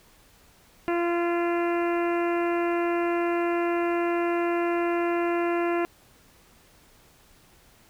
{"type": "harmonic tone", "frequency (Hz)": 344.1, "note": "F4", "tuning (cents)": -26, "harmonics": [1, 2, 3, 4, 5, 6, 7, 8], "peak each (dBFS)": [-24, -30, -34, -36, -38, -40, -41, -42], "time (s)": [0.88, 5.85], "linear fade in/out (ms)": 0, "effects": ["pink hiss -57 dBFS RMS until 7.89 s"]}